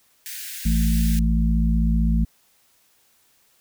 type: high-pass noise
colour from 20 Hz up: white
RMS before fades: -34 dBFS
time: 0.26-1.19 s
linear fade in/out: 0 ms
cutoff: 1500 Hz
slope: 96 dB/octave
type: harmonic tone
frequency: 55.6 Hz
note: A1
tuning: 19 cents sharp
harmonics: 1 / 3 / 4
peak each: -18 / -23 / -24 dBFS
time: 0.65-2.25 s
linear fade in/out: 10 ms
effects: white hiss -61 dBFS RMS until 3.6 s